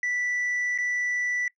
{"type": "tone with dropouts", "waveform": "sine", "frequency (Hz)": 1969, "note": "B6", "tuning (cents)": -6, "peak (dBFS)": -22, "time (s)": [0.03, 1.48], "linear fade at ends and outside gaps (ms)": 2, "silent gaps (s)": [0.778, 0.785], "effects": ["noise-tail reverb RT60 0.1 s tail -23 dB re dry", "tanh soft clip ceiling -23 dBFS"]}